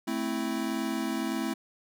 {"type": "chord", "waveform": "square", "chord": "A minor", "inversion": "none", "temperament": "equal", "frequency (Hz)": [220, 261.6, 329.6], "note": ["A3", "C4", "E4"], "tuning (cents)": [0, 0, 0], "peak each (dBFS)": [-34, -34, -34], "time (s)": [0.07, 1.54], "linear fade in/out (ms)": 10, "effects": []}